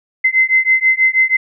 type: beating tone pair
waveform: sine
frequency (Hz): 2058 / 2064.2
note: C7 / C7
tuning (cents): -29 / -24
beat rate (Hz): 6.2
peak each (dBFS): -13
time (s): 0.24-1.37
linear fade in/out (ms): 10
effects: none